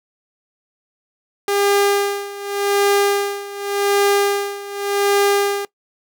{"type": "tone with tremolo", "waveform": "sawtooth", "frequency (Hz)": 402.7, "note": "G4", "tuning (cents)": 47, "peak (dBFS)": -9, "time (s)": [1.48, 5.65], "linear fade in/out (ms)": 2, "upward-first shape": "sine", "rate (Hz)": 0.87, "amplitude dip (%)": 85, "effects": ["noise-tail reverb RT60 0.1 s tail -20 dB re dry"]}